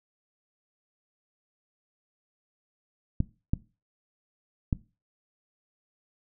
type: clicks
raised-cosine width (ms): 5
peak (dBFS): -12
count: 3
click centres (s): 3.204 / 3.535 / 4.728
effects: noise-tail reverb RT60 0.3 s tail -19 dB re dry